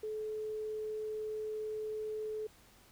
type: tone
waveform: sine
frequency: 431 Hz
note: A4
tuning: 36 cents flat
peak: -36 dBFS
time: 0.03-2.47 s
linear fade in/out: 5 ms
effects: pink hiss -62 dBFS RMS until 2.91 s